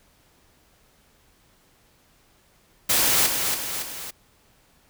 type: noise with echo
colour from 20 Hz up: white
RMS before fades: -20 dBFS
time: 2.89-3.27 s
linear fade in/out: 10 ms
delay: 280 ms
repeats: 3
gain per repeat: -5 dB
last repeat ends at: 4.11 s
effects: pink hiss -60 dBFS RMS until 4.89 s